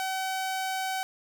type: tone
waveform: sawtooth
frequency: 760 Hz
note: F#5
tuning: 46 cents sharp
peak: -25 dBFS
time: 0-1.03 s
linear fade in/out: 0 ms
effects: none